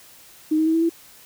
sine tone with pitch steps, 310.4 / 316 / 321.7 / 327.5 / 333.4 Hz, D#4 / D#4 / E4 / E4 / E4, -4 / +27 / -42 / -11 / +20 cents, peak -16 dBFS, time 0.51-0.895 s, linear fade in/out 10 ms, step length 77 ms, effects white hiss -48 dBFS RMS until 1.25 s

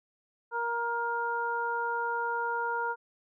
harmonic tone, 470 Hz, A#4, 14 cents sharp, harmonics 1 / 2 / 3, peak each -36 / -31 / -33 dBFS, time 0.51-2.96 s, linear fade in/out 50 ms, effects none

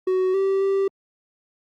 triangle tone with pitch steps, 372.6 / 388 / 390.8 Hz, F#4 / G4 / G4, +12 / -18 / -5 cents, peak -16 dBFS, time 0.07-0.88 s, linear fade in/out 5 ms, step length 270 ms, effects Opus 32 kbps

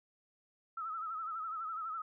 sine tone with vibrato, 1300 Hz, E6, 24 cents flat, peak -37 dBFS, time 0.77-2.02 s, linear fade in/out 5 ms, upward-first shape sine, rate 12 Hz, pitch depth 71 cents each way, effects none

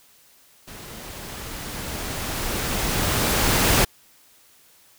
pink noise with level ramp, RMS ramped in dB -40 to -17 dBFS, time 0.67-3.85 s, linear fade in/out 10 ms, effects white hiss -55 dBFS RMS until 4.98 s

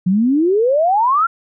sine exponential sweep, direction up, 174.61 to 1401 Hz, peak -11 dBFS, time 0.06-1.27 s, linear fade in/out 10 ms, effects none

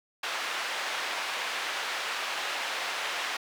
white band-pass noise, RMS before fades -33 dBFS, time 0.23-3.37 s, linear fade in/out 5 ms, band 660 to 2800 Hz, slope 12 dB/octave, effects none

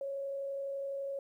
sine tone with frequency modulation, 552 Hz, C#5, 7 cents flat, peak -35 dBFS, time 0.01-1.19 s, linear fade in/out 2 ms, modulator 31.9 Hz, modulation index 0.2, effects 12-bit

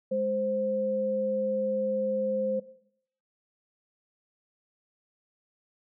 sine tone pair together, 207.7 / 523.3 Hz, G#3 / C5, 0 / 0 cents, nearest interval octave + major third, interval 1600 cents, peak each -33 / -26 dBFS, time 0.11-2.6 s, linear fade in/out 10 ms, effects noise-tail reverb RT60 0.7 s tail -17 dB re dry

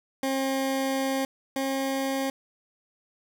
20% pulse tone pair in turn, 268.1 / 269.4 Hz, C4 / C#4, +42 / -49 cents, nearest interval unison, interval 9 cents, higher second, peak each -20 / -21 dBFS, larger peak first, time 0.23-1.25 / 1.56-2.3 s, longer first, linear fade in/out 2 ms, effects none

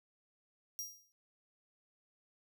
sawtooth tone with exponential decay, 5700 Hz, F8, 34 cents sharp, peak -34 dBFS, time 0.79-1.12 s, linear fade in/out 0 ms, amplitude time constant 70 ms, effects none

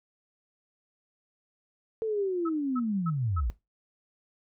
sine linear sweep, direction down, 452.6 to 49.25 Hz, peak -26 dBFS, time 2.02-3.5 s, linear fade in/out 0 ms
sine tone bursts, 1294 Hz, E6, 32 cents flat, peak -32 dBFS, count 4, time 2.45-3.406 s, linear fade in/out 10 ms, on 44 ms, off 260 ms
effects noise-tail reverb RT60 0.2 s tail -17 dB re dry

